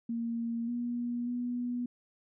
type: tone with pitch steps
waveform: sine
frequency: 232.1 / 240.3 / 244 Hz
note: A#3 / B3 / B3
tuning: -7 / -47 / -21 cents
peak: -31 dBFS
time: 0.09-1.86 s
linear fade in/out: 5 ms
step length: 590 ms
effects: none